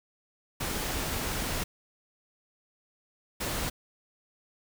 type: noise bursts at uneven times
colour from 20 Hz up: pink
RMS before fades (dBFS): -32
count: 2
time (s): 0.6-1.64 / 3.4-3.7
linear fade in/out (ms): 10
effects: none